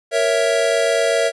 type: chord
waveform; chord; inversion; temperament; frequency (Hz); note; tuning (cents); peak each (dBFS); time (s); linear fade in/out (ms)
square; A# diminished; none; equal; 466.2 / 554.4 / 659.3; A#4 / C#5 / E5; 0 / 0 / 0; -21 / -21 / -19; 0.11-1.32; 50
effects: resampled to 24000 Hz